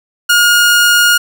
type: tone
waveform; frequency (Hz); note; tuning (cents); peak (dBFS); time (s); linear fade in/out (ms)
sawtooth; 1429; F6; +39; -3; 0.29-1.18; 10
effects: none